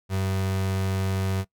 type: tone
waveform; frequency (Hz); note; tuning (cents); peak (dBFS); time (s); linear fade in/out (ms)
35% pulse; 95.6; G2; -43; -22; 0.09-1.45; 50
effects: noise-tail reverb RT60 0.1 s tail -20 dB re dry